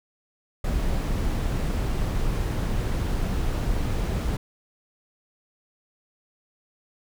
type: noise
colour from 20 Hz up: brown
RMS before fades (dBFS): -25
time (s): 0.64-4.37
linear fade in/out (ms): 5
effects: none